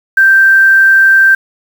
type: tone with quantisation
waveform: sine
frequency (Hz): 1568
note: G6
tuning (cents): 0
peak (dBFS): -3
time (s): 0.17-1.35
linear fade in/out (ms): 5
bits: 5
effects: none